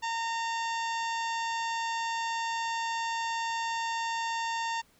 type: harmonic tone with a mistuned harmonic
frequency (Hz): 917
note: A#5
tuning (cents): -29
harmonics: 1 / 2 / 3 / 4 / 5 / 6 / 7 / 8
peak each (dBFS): -31 / -37 / -41 / -43 / -45 / -47 / -48 / -49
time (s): 0.02-4.82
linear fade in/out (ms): 20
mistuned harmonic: 4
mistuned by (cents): -52
effects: pink hiss -64 dBFS RMS until 4.99 s